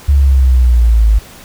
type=linear sweep; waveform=sine; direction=down; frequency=71.4 to 51.91 Hz; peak=-5 dBFS; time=0.08-1.19 s; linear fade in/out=10 ms; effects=pink hiss -36 dBFS RMS until 1.44 s